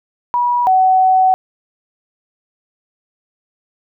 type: tone pair in turn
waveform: sine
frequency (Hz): 970 / 751.4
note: B5 / F#5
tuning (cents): -31 / +26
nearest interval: major third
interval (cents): 443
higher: first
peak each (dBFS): -12 / -8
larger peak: second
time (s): 0.34-0.67 / 0.67-1.34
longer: second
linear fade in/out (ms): 0
effects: none